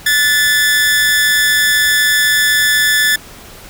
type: tone with amplitude modulation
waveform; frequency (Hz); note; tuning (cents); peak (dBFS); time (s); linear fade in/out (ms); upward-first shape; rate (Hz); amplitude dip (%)
sawtooth; 1744; A6; -16; -4; 0.06-3.16; 5; sine; 284; 50
effects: pink hiss -36 dBFS RMS until 3.69 s